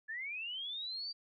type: linear sweep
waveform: sine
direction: up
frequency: 1700 to 4699 Hz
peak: -38 dBFS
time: 0.08-1.13 s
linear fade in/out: 20 ms
effects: MP3 48 kbps